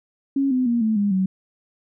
sine tone with pitch steps, 274.6 / 254.7 / 236.3 / 219.2 / 203.4 / 188.64 Hz, C#4 / C4 / A#3 / A3 / G#3 / F#3, -16 / -46 / +24 / -6 / -36 / +34 cents, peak -17 dBFS, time 0.36-1.26 s, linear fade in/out 5 ms, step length 150 ms, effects none

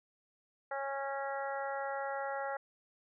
harmonic tone, 275.1 Hz, C#4, 13 cents flat, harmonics 2 / 3 / 4 / 5 / 6 / 7, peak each -39 / -39 / -49 / -43 / -47 / -47 dBFS, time 0.71-2.57 s, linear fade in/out 5 ms, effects none

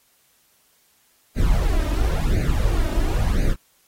brown noise with flanger, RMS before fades -19 dBFS, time 1.35-3.56 s, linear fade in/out 50 ms, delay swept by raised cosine 0.45 to 3.25 ms, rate 0.96 Hz, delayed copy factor +0.8, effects white hiss -61 dBFS RMS until 3.87 s + AAC 48 kbps

